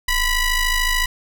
sawtooth ring-modulated tone, 987.8 Hz, B5, in tune, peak -10 dBFS, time 0.08-1.06 s, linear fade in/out 5 ms, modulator 961 Hz, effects none

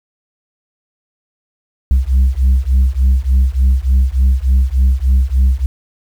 sine beating tone pair, 63.5 / 66.9 Hz, B1 / C2, +49 / +39 cents, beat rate 3.4 Hz, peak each -10 dBFS, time 1.91-5.66 s, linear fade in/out 0 ms, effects tanh soft clip ceiling -6 dBFS + 7-bit

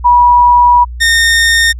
sine / sawtooth tone pair in turn, 971 / 1833 Hz, B5 / A#6, -30 / -30 cents, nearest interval major seventh, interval 1100 cents, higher second, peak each -3 dBFS, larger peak neither, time 0.04-0.85 / 1-1.73 s, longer first, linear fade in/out 20 ms, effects added 60 Hz sine -21 dBFS peak until 1.79 s + low-pass 10000 Hz 12 dB/octave

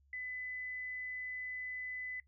sine tone, 2006 Hz, B6, 26 cents sharp, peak -40 dBFS, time 0.13-2.2 s, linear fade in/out 2 ms, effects noise-tail reverb RT60 0.1 s tail -18 dB re dry + added 69 Hz sine -66 dBFS peak until 2.27 s

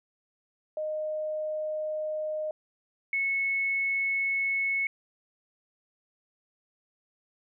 sine tone pair in turn, 617 / 2199 Hz, D#5 / C#7, -15 / -14 cents, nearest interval octave + minor seventh, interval 2201 cents, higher second, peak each -29 / -25 dBFS, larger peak second, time 0.77-2.51 / 3.13-4.87 s, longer neither, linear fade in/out 2 ms, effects none

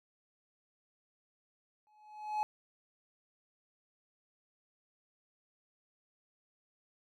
triangle tone with exponential growth, 849 Hz, G#5, 38 cents sharp, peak -26 dBFS, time 1.87-2.43 s, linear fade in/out 0 ms, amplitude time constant 120 ms, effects none

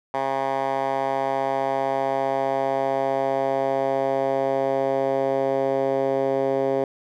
10% pulse tone with band-pass filter sweep, 135.3 Hz, C#3, 42 cents flat, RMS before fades -23 dBFS, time 0.14-6.84 s, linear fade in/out 2 ms, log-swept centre 900 to 480 Hz, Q 1.9, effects none

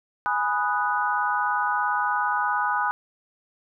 sine chord, G# minor seventh, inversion none, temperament equal, 830.6 / 987.8 / 1244.5 / 1480 Hz, G#5 / B5 / D#6 / F#6, 0 / 0 / 0 / 0 cents, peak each -27 dBFS, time 0.26-2.91 s, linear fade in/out 0 ms, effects none

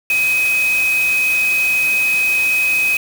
sine tone in noise, 2527 Hz, D#7, 26 cents sharp, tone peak -13 dBFS, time 0.1-2.97 s, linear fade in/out 2 ms, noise white, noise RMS -27 dBFS, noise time 0.1-2.97 s, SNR +11 dB, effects none

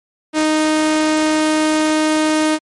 sawtooth tone, 310 Hz, D#4, 6 cents flat, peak -9 dBFS, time 0.33-2.59 s, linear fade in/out 50 ms, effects MP3 48 kbps

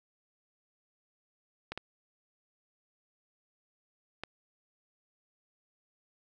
clicks, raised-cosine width 0.3 ms, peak -21 dBFS, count 3, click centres 1.72 / 1.776 / 4.236 s, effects none

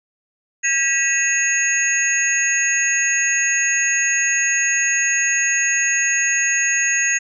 sine tone cluster, 1624 / 1940 / 2533 / 2718 / 6640 Hz, G#6 / B6 / D#7 / F7 / G#8, -39 / -31 / +30 / -48 / -1 cents, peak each -26 / -20 / -25 / -27 / -19 dBFS, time 0.63-7.19 s, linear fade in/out 20 ms, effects none

